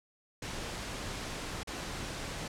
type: noise with dropouts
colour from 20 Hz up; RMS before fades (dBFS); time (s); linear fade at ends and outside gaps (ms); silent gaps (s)
pink; -39; 0.42-2.48; 5; 1.633-1.672
effects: low-pass 8000 Hz 12 dB/octave